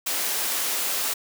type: high-pass noise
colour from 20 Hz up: white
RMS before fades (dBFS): -26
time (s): 0.06-1.14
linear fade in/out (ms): 10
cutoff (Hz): 310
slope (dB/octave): 12
effects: none